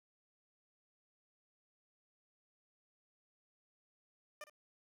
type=tone with echo; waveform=15% pulse; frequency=600 Hz; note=D5; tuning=37 cents sharp; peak=-39 dBFS; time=4.41-4.44 s; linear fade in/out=2 ms; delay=58 ms; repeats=1; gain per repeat=-15 dB; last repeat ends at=4.498 s; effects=none